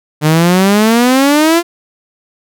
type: exponential sweep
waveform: sawtooth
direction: up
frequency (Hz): 149.2 to 349.2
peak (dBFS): -3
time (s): 0.21-1.63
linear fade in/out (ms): 50
effects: none